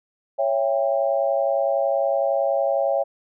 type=chord; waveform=sine; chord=C# diminished; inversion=none; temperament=just; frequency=554.4 / 665.2 / 798.3 Hz; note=C#5 / E5 / G5; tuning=0 / +16 / +31 cents; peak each=-21 / -23 / -26 dBFS; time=0.38-3.04 s; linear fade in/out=20 ms; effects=none